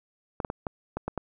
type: clicks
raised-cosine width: 1 ms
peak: -16 dBFS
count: 7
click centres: 0.402 / 0.448 / 0.501 / 0.668 / 0.97 / 1.08 / 1.177 s
effects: none